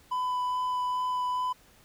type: tone with vibrato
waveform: triangle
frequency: 1000 Hz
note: B5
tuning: 21 cents sharp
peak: -25 dBFS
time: 0.11-1.53 s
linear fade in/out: 10 ms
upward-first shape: sine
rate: 2.4 Hz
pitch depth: 8 cents each way
effects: pink hiss -59 dBFS RMS until 1.84 s